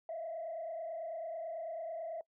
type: tone with frequency modulation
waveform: sine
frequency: 659.3 Hz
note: E5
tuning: in tune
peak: -37 dBFS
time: 0.09-2.21 s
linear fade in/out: 2 ms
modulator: 29.1 Hz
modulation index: 0.94
effects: noise-tail reverb RT60 0.1 s tail -23 dB re dry + tanh soft clip ceiling -34 dBFS